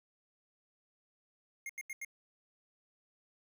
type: tone bursts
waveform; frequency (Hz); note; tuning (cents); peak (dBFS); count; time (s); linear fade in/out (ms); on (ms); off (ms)
square; 2134; C7; +34; -40; 4; 1.66-2.048; 2; 34; 84
effects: none